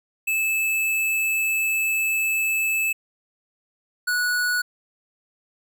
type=tone pair in turn; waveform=square; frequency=2616 / 1468.2 Hz; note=E7 / F#6; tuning=-14 / -14 cents; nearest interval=minor seventh; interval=1000 cents; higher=first; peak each=-21 dBFS; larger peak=neither; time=0.27-2.93 / 4.07-4.62 s; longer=first; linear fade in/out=10 ms; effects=none